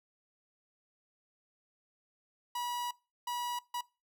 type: tone bursts at uneven times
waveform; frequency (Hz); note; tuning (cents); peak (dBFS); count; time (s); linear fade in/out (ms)
45% pulse; 970; B5; -31; -34; 3; 2.55-2.91 / 3.27-3.59 / 3.74-3.81; 5
effects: noise-tail reverb RT60 0.3 s tail -23 dB re dry